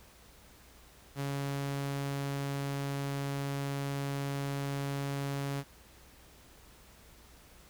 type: tone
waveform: sawtooth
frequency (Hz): 139.7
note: C#3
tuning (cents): +14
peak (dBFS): -29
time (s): 1.15-5.64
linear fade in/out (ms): 50
effects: added 60 Hz sine -61 dBFS peak until 7.69 s + pink hiss -58 dBFS RMS until 7.69 s